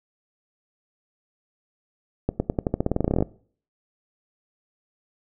accelerating click train, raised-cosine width 2 ms, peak -8 dBFS, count 19, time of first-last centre 2.29-3.225 s, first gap 110 ms, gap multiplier 0.9, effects noise-tail reverb RT60 0.5 s tail -21 dB re dry

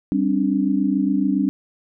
sine chord, G suspended fourth, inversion none, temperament equal with one note detuned, 196 / 266.5 / 293.7 Hz, G3 / C4 / D4, 0 / +32 / 0 cents, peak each -21 dBFS, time 0.12-1.49 s, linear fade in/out 0 ms, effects none

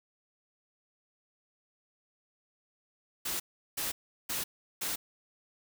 white noise bursts, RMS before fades -34 dBFS, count 4, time 3.25-4.96 s, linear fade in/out 10 ms, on 150 ms, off 370 ms, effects none

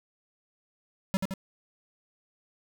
square tone with echo, 191.6 Hz, G3, 39 cents flat, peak -24 dBFS, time 1.14-1.17 s, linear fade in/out 0 ms, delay 84 ms, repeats 2, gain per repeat -4 dB, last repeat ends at 1.338 s, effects none

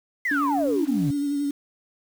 sine exponential sweep, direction down, 2093 to 130.2 Hz, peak -21 dBFS, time 0.25-1.11 s, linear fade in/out 5 ms
sine tone with vibrato, 285.8 Hz, D4, 47 cents flat, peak -22 dBFS, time 0.31-1.51 s, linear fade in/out 5 ms, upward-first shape sine, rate 11 Hz, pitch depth 28 cents each way
effects tanh soft clip ceiling -14 dBFS + 7-bit

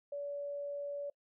sine tone, 572 Hz, D5, 46 cents flat, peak -37 dBFS, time 0.12-1.1 s, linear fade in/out 5 ms, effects noise-tail reverb RT60 0.1 s tail -24 dB re dry

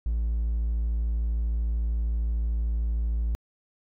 triangle tone, 56.6 Hz, A1, 50 cents sharp, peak -21 dBFS, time 0.06-3.35 s, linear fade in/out 0 ms, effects tanh soft clip ceiling -17 dBFS

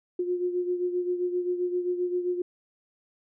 sine beating tone pair, 356.4 / 364 Hz, F4 / F#4, +35 / -28 cents, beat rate 7.6 Hz, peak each -26 / -33 dBFS, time 0.19-2.42 s, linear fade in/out 5 ms, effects none

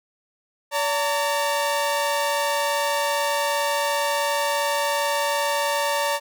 sawtooth tone pair together, 573.1 / 911 Hz, D5 / A#5, -42 / -40 cents, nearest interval minor sixth, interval 802 cents, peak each -20 dBFS, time 0.71-6.2 s, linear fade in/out 50 ms, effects none

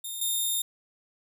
5% pulse tone pair in turn, 3658 / 3658 Hz, A#7 / A#7, -33 / -33 cents, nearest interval unison, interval 0 cents, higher neither, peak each -26 / -18 dBFS, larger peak second, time 0.04-0.21 / 0.21-0.62 s, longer second, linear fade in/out 5 ms, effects none

